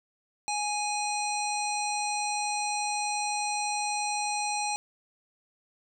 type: harmonic tone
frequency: 830.6 Hz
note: G#5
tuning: in tune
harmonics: 1 / 3 / 5 / 7 / 9 / 10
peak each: -30 / -35 / -37 / -38 / -40 / -40 dBFS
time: 0.48-4.76 s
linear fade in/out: 0 ms
effects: none